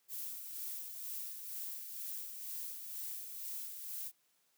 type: noise with tremolo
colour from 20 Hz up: violet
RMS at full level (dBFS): -42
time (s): 0.08-4.12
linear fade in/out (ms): 50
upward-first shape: sine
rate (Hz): 2.1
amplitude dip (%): 45
effects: white hiss -75 dBFS RMS until 4.57 s + high-pass 150 Hz 12 dB/octave